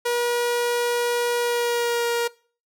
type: tone with pitch glide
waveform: sawtooth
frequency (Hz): 480.2 to 472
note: B4 to A#4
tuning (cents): -49 to +22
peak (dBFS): -17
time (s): 0.05-2.28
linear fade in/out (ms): 10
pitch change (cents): -29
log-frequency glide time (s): 1.39-2.06
effects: noise-tail reverb RT60 0.4 s tail -22 dB re dry